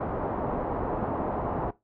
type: low-pass noise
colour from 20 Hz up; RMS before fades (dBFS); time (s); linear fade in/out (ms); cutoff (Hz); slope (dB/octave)
white; -30; 0-1.71; 10; 920; 24
effects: noise-tail reverb RT60 0.2 s tail -18 dB re dry